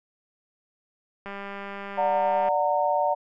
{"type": "click train", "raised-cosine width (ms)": 0.5, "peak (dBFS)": -22, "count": 245, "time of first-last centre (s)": [1.26, 2.486], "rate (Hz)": 199}
{"type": "chord", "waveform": "sine", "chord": "D augmented", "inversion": "none", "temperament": "just", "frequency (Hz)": [587.3, 734.2, 917.7], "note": ["D5", "F#5", "A#5"], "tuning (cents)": [0, -14, -27], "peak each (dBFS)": -25, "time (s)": [1.97, 3.15], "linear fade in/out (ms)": 20}
{"effects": []}